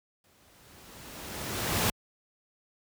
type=noise with exponential growth; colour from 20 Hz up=pink; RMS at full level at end=-25 dBFS; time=0.24-1.9 s; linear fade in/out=2 ms; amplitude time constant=360 ms; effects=high-pass 60 Hz 12 dB/octave